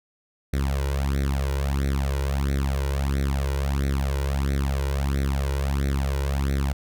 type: tone with flanger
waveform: sawtooth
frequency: 68.8 Hz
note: C#2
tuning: 12 cents flat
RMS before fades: -24 dBFS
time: 0.53-6.73 s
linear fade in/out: 5 ms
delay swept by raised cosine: 0.5 to 2.1 ms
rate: 1.5 Hz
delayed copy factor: +1
effects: none